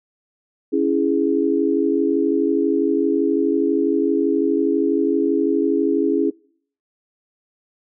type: chord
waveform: sine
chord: C# minor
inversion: none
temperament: equal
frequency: 277.2 / 329.6 / 415.3 Hz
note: C#4 / E4 / G#4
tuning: 0 / 0 / 0 cents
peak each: -20 dBFS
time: 0.72-6.31 s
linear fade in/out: 20 ms
effects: noise-tail reverb RT60 0.6 s tail -26 dB re dry